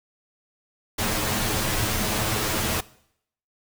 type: noise with comb filter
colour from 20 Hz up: pink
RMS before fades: -25 dBFS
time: 0.98-2.81 s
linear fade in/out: 10 ms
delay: 9.3 ms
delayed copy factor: +0.95
effects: noise-tail reverb RT60 0.7 s tail -20 dB re dry